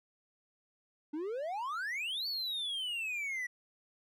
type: exponential two-way sweep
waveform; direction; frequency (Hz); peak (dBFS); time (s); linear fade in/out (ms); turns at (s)
triangle; up then down; 288.1 to 4549 to 1929; -33; 1.13-3.47; 10; 2.27
effects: none